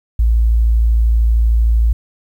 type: tone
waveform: sine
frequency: 56.5 Hz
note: A1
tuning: 47 cents sharp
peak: -9 dBFS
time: 0.19-1.93 s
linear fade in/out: 5 ms
effects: 8-bit